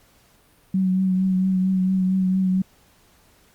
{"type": "tone with vibrato", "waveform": "sine", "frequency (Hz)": 187.4, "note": "F#3", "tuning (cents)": 22, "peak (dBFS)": -17, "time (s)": [0.74, 2.62], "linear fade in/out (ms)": 5, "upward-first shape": "triangle", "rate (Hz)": 4.4, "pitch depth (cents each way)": 29, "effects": ["pink hiss -57 dBFS RMS until 3.54 s", "Opus 48 kbps"]}